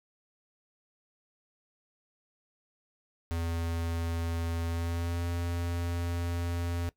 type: tone with pitch glide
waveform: square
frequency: 83.7 to 86 Hz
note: E2 to F2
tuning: +27 to -26 cents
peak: -31 dBFS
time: 3.31-6.89 s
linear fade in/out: 0 ms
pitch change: +47 cents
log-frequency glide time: 4.66-5.26 s
effects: noise-tail reverb RT60 0.1 s tail -19 dB re dry